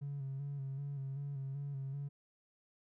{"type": "tone with vibrato", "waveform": "triangle", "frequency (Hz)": 138.59, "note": "C#3", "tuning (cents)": 0, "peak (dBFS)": -35, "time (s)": [0.01, 2.09], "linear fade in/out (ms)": 20, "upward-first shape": "square", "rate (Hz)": 2.6, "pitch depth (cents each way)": 39, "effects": ["tanh soft clip ceiling -35 dBFS"]}